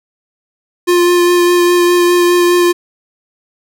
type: tone with vibrato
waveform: square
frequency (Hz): 351.7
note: F4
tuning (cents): +12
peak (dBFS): -8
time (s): 0.87-2.73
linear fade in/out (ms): 20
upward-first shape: sine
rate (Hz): 4.9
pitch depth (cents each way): 12
effects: none